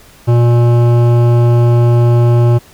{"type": "tone with hard clipping", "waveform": "triangle", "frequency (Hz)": 119.3, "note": "A#2", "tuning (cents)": 41, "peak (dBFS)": -8, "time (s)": [0.27, 2.59], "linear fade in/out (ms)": 20, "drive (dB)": 18, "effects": ["pink hiss -42 dBFS RMS until 2.73 s"]}